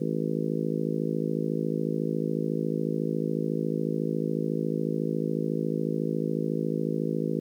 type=harmonic tone; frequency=54 Hz; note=A1; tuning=32 cents flat; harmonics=3 / 4 / 5 / 6 / 7 / 8 / 9; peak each=-31 / -32 / -33 / -34 / -34 / -35 / -36 dBFS; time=0-7.4 s; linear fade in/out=10 ms; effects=10-bit

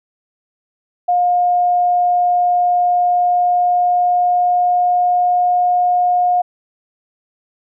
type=tone with pitch glide; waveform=sine; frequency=712 to 716.5 Hz; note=F5 to F5; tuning=+33 to +44 cents; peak=-11 dBFS; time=1.08-6.42 s; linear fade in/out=10 ms; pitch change=+11 cents; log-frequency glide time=2.9-5.55 s; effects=none

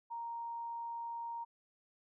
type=tone; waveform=sine; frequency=932.3 Hz; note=A#5; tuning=in tune; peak=-39 dBFS; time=0.1-1.45 s; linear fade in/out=20 ms; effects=none

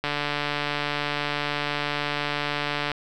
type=click train; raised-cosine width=0.3 ms; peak=-10 dBFS; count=421; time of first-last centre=0.04-2.917 s; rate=146 Hz; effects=none

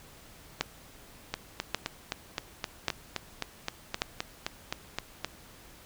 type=two click trains; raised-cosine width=0.2 ms; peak=-9 / -13 dBFS; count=4 / 16; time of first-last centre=0.61-4.019 / 1.34-5.246 s; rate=0.88 / 3.84 Hz; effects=pink hiss -53 dBFS RMS until 5.85 s

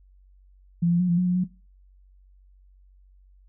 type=tone with pitch steps; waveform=sine; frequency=171.4 / 172.8 / 180.5 / 172.3 / 180.9 / 179.1 / 182 Hz; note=F3 / F3 / F#3 / F3 / F#3 / F3 / F#3; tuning=-32 / -18 / -43 / -23 / -39 / +44 / -28 cents; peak=-18 dBFS; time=0.82-1.443 s; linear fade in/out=10 ms; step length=89 ms; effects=noise-tail reverb RT60 0.3 s tail -19 dB re dry + added 47 Hz sine -52 dBFS peak until 3.48 s

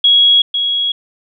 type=tone with echo; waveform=sine; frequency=3322 Hz; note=G#7; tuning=in tune; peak=-6 dBFS; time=0.04-0.42 s; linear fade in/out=5 ms; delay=500 ms; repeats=1; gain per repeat=-7 dB; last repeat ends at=0.92 s; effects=none

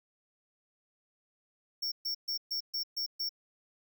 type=tone bursts; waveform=square; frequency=5470 Hz; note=F8; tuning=37 cents flat; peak=-32 dBFS; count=7; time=1.82-3.293 s; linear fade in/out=10 ms; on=99 ms; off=130 ms; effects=none

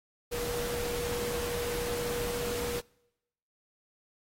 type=tone in noise; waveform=sine; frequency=480 Hz; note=B4; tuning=49 cents flat; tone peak=-33 dBFS; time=0.31-2.81 s; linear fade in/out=20 ms; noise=pink; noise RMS=-37 dBFS; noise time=0.31-2.81 s; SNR=+1 dB; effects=noise-tail reverb RT60 0.9 s tail -26 dB re dry + AAC 48 kbps

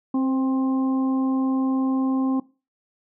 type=harmonic tone with a mistuned harmonic; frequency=264.1 Hz; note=C4; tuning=16 cents sharp; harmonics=1 / 2 / 3 / 4; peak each=-19 / -37 / -35 / -35 dBFS; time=0.14-2.4 s; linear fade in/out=5 ms; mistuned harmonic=2; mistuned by=-25 cents; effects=noise-tail reverb RT60 0.3 s tail -20 dB re dry

